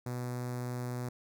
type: tone with notch filter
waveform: sawtooth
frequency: 123.47 Hz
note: B2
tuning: in tune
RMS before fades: -37 dBFS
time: 0.06-1.09 s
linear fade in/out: 5 ms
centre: 3000 Hz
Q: 0.85
effects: none